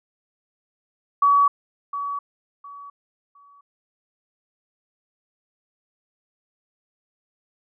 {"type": "tone with echo", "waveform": "sine", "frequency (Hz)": 1135, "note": "C#6", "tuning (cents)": 41, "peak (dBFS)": -13, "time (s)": [1.22, 1.48], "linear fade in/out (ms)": 5, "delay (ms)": 710, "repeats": 3, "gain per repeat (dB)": -12, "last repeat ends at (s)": 3.61, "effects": []}